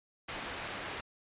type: low-pass noise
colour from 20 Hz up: white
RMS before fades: -41 dBFS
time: 0.28-1.01 s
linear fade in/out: 10 ms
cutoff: 2600 Hz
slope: 12 dB/octave
effects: resampled to 8000 Hz